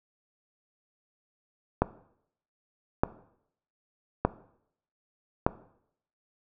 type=click train; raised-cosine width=1 ms; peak=-7 dBFS; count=4; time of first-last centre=1.82-5.465 s; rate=0.823 Hz; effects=noise-tail reverb RT60 0.7 s tail -17 dB re dry